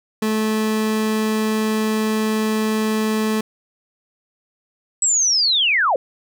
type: tone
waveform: 30% pulse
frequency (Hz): 217.3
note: A3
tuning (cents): -21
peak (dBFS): -15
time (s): 0.22-3.41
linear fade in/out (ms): 5
type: linear sweep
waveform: sine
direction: down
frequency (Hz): 7902 to 476.3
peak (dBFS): -14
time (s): 5.02-5.96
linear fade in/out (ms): 2
effects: none